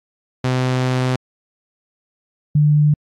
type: tone pair in turn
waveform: sawtooth / sine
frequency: 127.9 / 149.07 Hz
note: C3 / D3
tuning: -39 / +26 cents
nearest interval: minor third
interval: 265 cents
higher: second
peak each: -12 / -10 dBFS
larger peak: second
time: 0.44-1.16 / 2.55-2.94 s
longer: first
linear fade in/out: 5 ms
effects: low-pass 6000 Hz 12 dB/octave + AAC 64 kbps